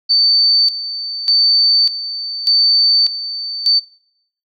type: tone with tremolo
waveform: sine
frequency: 4555 Hz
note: C#8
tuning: 46 cents sharp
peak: -9 dBFS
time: 0.09-3.8 s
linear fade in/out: 20 ms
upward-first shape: square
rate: 0.84 Hz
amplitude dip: 75%
effects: noise-tail reverb RT60 0.7 s tail -21 dB re dry